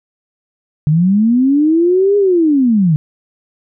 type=linear two-way sweep; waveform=sine; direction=up then down; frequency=144.9 to 412.5 to 144.9 Hz; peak=-8 dBFS; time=0.87-2.96 s; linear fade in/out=0 ms; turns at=2.17 s; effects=none